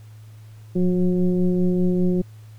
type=tone with frequency modulation; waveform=sine; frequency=179.5 Hz; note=F3; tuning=48 cents sharp; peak=-16 dBFS; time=0.75-2.22 s; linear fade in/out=10 ms; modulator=182 Hz; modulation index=1; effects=added 108 Hz sine -40 dBFS peak until 2.58 s + pink hiss -57 dBFS RMS until 2.58 s